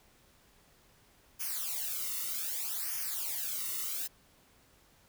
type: noise with flanger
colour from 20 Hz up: blue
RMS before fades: -36 dBFS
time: 1.39-4.08 s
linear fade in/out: 20 ms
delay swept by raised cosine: 0.25 to 1.25 ms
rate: 0.64 Hz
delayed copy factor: -1
effects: pink hiss -64 dBFS RMS until 5.08 s